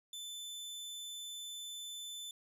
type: tone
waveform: sawtooth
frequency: 3520 Hz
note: A7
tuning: in tune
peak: -40 dBFS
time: 0.13-2.31 s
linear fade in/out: 2 ms
effects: resampled to 32000 Hz